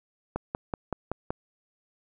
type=click train; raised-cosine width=1 ms; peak=-15 dBFS; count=6; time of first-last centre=0.36-1.305 s; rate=5.29 Hz; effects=none